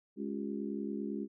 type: harmonic tone with a mistuned harmonic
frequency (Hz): 70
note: C#2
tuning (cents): +18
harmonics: 3 / 4 / 5 / 6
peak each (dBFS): -38 / -40 / -42 / -44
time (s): 0.16-1.28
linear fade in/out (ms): 50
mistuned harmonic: 6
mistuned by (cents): -94
effects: none